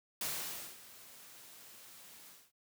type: noise with ADSR envelope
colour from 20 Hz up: white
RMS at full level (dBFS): -37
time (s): 0.21-2.52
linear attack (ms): 3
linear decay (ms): 550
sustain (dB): -18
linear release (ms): 240
effects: high-pass 80 Hz 12 dB/octave